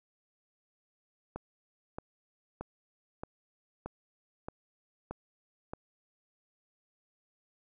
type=click train; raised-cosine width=1 ms; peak=-24 dBFS; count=8; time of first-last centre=1.36-5.735 s; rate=1.6 Hz; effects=none